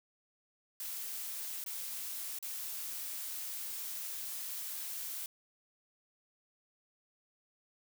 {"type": "noise with dropouts", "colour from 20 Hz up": "blue", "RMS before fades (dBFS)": -41, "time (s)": [0.8, 5.26], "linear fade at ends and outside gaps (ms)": 2, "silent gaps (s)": [[1.64, 1.662], [2.388, 2.426]], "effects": []}